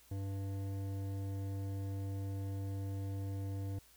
triangle tone with hard clipping, 98 Hz, G2, in tune, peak -39 dBFS, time 0.11-3.79 s, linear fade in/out 5 ms, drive 16 dB, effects added 60 Hz sine -70 dBFS peak until 3.96 s + white hiss -64 dBFS RMS until 3.96 s

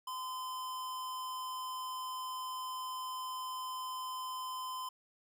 square tone with amplitude modulation, 1025 Hz, C6, 36 cents flat, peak -38 dBFS, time 0.07-4.89 s, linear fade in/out 5 ms, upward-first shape sine, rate 218 Hz, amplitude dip 25%, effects none

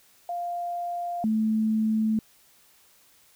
sine tone pair in turn, 698.5 / 218.6 Hz, F5 / A3, 0 / -11 cents, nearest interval octave + minor sixth, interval 2011 cents, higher first, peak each -28 / -21 dBFS, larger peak second, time 0.29-1.24 / 1.24-2.19 s, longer neither, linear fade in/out 2 ms, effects white hiss -59 dBFS RMS until 3.35 s

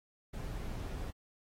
brown noise, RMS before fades -40 dBFS, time 0.33-1.11 s, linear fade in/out 10 ms, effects AAC 48 kbps

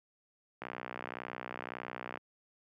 click train, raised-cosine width 0.5 ms, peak -24 dBFS, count 97, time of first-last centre 0.62-2.173 s, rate 61.8 Hz, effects high-pass 150 Hz 12 dB/octave

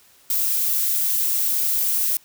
violet noise, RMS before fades -21 dBFS, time 0.3-2.17 s, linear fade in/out 2 ms, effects white hiss -54 dBFS RMS until 2.24 s

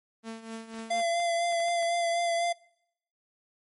sawtooth tone with tremolo, 225.1 Hz, A3, 40 cents sharp, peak -31 dBFS, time 0.23-1.03 s, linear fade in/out 50 ms, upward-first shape triangle, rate 4 Hz, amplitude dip 75%
clicks, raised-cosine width 0.3 ms, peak -32 dBFS, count 8, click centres 0.742 / 0.788 / 0.998 / 1.201 / 1.524 / 1.603 / 1.684 / 1.827 s
square tone with vibrato, 684 Hz, F5, 36 cents flat, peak -26 dBFS, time 0.9-2.53 s, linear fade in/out 10 ms, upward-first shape sine, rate 4 Hz, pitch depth 22 cents each way
effects noise-tail reverb RT60 0.8 s tail -25 dB re dry + MP3 48 kbps

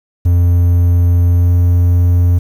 triangle tone with pitch glide, 87.31 to 87.82 Hz, F2 to F2, 0 to +10 cents, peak -5 dBFS, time 0.25-2.39 s, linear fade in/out 10 ms, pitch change +10 cents, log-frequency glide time 1.29-1.52 s, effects 7-bit

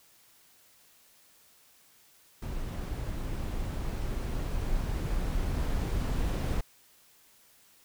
brown noise with level ramp, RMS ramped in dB -35 to -28 dBFS, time 2.42-6.61 s, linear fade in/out 5 ms, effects white hiss -61 dBFS RMS until 7.84 s

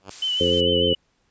5% pulse tone with exponential growth, 96.5 Hz, G2, 27 cents flat, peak -22 dBFS, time 0-0.1 s, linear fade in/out 0 ms, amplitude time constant 21 ms
blue noise, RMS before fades -35 dBFS, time 0.1-0.61 s, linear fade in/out 10 ms
sine tone with vibrato, 3011 Hz, F#7, 30 cents sharp, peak -21 dBFS, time 0.22-0.95 s, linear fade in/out 5 ms, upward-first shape sine, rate 6.7 Hz, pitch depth 39 cents each way
harmonic tone, 87.3 Hz, F2, in tune, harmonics 1 / 2 / 3 / 4 / 5 / 6, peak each -29 / -29 / -28 / -27 / -23 / -23 dBFS, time 0.4-0.94 s, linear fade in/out 10 ms
effects pink hiss -67 dBFS RMS until 1.3 s + resampled to 16000 Hz

